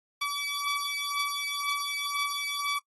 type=beating tone pair; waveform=15% pulse; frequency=1146 / 1148 Hz; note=D6 / D6; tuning=-43 / -40 cents; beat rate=2 Hz; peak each=-26 dBFS; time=0.21-2.79 s; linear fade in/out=10 ms; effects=noise-tail reverb RT60 0.1 s tail -25 dB re dry + AAC 32 kbps